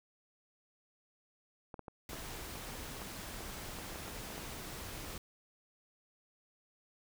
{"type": "clicks", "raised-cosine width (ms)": 1, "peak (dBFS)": -31, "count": 12, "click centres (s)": [1.742, 1.793, 1.882, 2.132, 2.556, 3.018, 3.407, 3.787, 3.958, 4.08, 4.304, 4.379]}
{"type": "noise", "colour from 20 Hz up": "pink", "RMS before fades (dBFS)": -45, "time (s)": [2.09, 5.18], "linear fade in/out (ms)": 2}
{"effects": []}